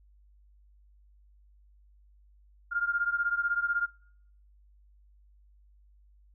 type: beating tone pair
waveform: sine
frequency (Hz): 1401 / 1417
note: F6 / F6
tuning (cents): +5 / +25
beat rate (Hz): 16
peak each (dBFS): -29 / -31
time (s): 2.71-3.87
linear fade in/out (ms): 20
effects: noise-tail reverb RT60 0.7 s tail -25 dB re dry + added 50 Hz sine -57 dBFS peak until 6.34 s